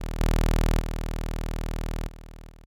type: tone with level steps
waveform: sawtooth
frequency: 40 Hz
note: D#1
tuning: 49 cents sharp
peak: -25 / -16 / -24 / -38 / -44 dBFS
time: 0-2.66 s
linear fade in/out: 20 ms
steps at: 0.2 / 0.8 / 2.08 / 2.49 s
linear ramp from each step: 2 ms
effects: none